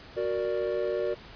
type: chord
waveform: triangle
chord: Gb augmented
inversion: none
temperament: equal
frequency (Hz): 370 / 466.2 / 587.3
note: Gb4 / Bb4 / D5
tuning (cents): 0 / 0 / 0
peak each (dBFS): -29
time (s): 0.16-1.15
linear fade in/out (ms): 20
effects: pink hiss -48 dBFS RMS until 1.35 s + resampled to 11025 Hz